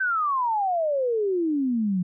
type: exponential sweep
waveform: sine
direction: down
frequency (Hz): 1568 to 174.61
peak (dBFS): -21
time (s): 0-2.03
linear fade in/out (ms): 10
effects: none